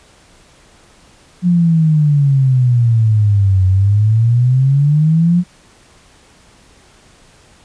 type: exponential two-way sweep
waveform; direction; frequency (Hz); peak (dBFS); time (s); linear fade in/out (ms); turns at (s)
sine; down then up; 180 to 92.5 to 180; -8; 1.42-5.44; 50; 3.66
effects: pink hiss -47 dBFS RMS until 7.64 s + resampled to 22050 Hz